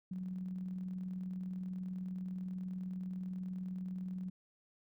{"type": "tone with tremolo", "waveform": "sine", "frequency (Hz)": 184.7, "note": "F#3", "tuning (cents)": -3, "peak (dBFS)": -37, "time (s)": [0.11, 4.3], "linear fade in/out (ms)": 5, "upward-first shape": "square", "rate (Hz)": 20, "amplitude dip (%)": 30, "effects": []}